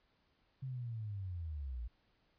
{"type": "linear sweep", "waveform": "sine", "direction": "down", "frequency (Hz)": [134.4, 54.4], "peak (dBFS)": -39, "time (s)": [0.62, 1.88], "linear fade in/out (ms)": 10, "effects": ["pink hiss -75 dBFS RMS until 2.38 s", "resampled to 11025 Hz"]}